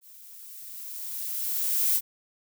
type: noise with level ramp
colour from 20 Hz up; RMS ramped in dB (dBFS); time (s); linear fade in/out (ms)
violet; -51 to -22; 0.01-2.01; 50
effects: none